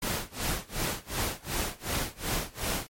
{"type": "noise with tremolo", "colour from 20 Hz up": "pink", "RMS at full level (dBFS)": -29, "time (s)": [0.02, 2.87], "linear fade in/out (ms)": 5, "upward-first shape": "sine", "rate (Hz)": 2.7, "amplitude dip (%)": 95, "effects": ["MP3 64 kbps"]}